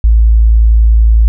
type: tone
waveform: sine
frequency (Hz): 55.4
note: A1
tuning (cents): +13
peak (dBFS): -3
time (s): 0.04-1.28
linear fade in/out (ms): 0
effects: none